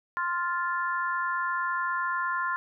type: harmonic tone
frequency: 349.2 Hz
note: F4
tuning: in tune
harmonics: 3 / 4 / 5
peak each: -29 / -31 / -33 dBFS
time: 0.17-2.56 s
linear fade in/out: 0 ms
effects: none